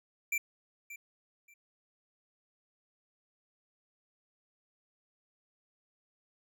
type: tone with echo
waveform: square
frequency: 2349 Hz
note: D7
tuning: in tune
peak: -30 dBFS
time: 0.32-0.38 s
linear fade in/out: 5 ms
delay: 580 ms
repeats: 2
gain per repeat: -14 dB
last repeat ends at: 1.54 s
effects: none